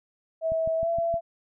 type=tone with pitch glide; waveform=sine; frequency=649 to 672.7 Hz; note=E5 to E5; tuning=-27 to +35 cents; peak=-23 dBFS; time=0.41-1.21 s; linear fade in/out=50 ms; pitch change=+62 cents; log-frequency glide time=0.77-0.89 s
type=click train; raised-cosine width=5 ms; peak=-26 dBFS; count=5; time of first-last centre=0.52-1.141 s; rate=6.44 Hz
effects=none